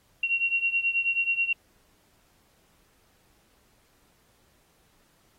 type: beating tone pair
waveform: sine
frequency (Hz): 2742 / 2751.3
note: F7 / F7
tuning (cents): -32 / -27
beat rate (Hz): 9.3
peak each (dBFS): -25 / -28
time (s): 0.23-1.53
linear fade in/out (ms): 5
effects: pink hiss -65 dBFS RMS until 5.38 s + AAC 48 kbps